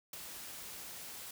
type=noise with ADSR envelope; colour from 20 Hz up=white; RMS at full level=-42 dBFS; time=0.13-1.31 s; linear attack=4 ms; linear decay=15 ms; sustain=-5 dB; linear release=4 ms; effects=none